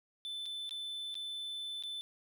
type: tone with dropouts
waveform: triangle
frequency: 3520 Hz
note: A7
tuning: in tune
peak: -37 dBFS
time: 0.25-2.01 s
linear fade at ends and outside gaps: 0 ms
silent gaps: 0.457-0.461 / 0.693-0.709 / 1.143-1.153 / 1.825-1.836 s
effects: none